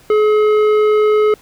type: tone with tanh clipping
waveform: triangle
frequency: 425.5 Hz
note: G#4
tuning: 42 cents sharp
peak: -11 dBFS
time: 0.1-1.34 s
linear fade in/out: 2 ms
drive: 15 dB
effects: pink hiss -47 dBFS RMS until 1.41 s